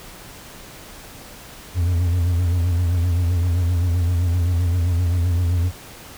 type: tone with vibrato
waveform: triangle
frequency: 87.31 Hz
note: F2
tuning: in tune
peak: -14 dBFS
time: 1.74-5.72 s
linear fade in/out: 50 ms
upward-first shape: sine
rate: 7.7 Hz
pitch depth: 68 cents each way
effects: pink hiss -40 dBFS RMS until 6.17 s